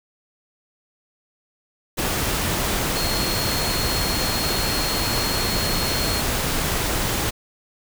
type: tone in noise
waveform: sine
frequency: 4285 Hz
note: C8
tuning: 40 cents sharp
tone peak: -27 dBFS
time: 2.95-6.22 s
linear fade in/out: 20 ms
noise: pink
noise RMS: -23 dBFS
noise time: 1.97-7.31 s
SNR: -7 dB
effects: none